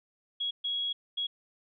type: tone bursts at uneven times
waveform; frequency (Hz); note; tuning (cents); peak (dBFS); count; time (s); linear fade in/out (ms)
sine; 3322; G#7; 0; -29; 3; 0.4-0.51 / 0.64-0.93 / 1.17-1.27; 10
effects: none